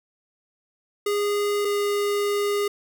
square tone pair in turn, 410.6 / 408.6 Hz, G#4 / G#4, -20 / -28 cents, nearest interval unison, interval 8 cents, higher first, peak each -22 dBFS, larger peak neither, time 1.06-1.65 / 1.65-2.68 s, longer second, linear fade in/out 5 ms, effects none

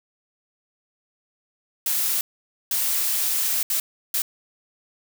blue noise bursts at uneven times, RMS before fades -23 dBFS, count 4, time 1.86-2.21 / 2.71-3.63 / 3.7-3.8 / 4.14-4.22 s, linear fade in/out 2 ms, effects none

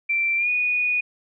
sine tone with pitch glide, 2349 to 2466 Hz, D7 to D#7, 0 to -16 cents, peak -19 dBFS, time 0.09-1.01 s, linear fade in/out 10 ms, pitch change +84 cents, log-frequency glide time 0.37-0.49 s, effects none

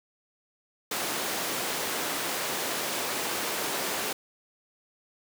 pink high-pass noise, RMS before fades -31 dBFS, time 0.91-4.13 s, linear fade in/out 5 ms, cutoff 330 Hz, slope 12 dB/octave, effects none

